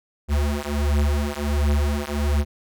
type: beating tone pair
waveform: square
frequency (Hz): 72 / 73.4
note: D2 / D2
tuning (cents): -34 / 0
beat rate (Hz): 1.4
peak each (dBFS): -23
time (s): 0.28-2.45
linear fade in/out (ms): 50
effects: none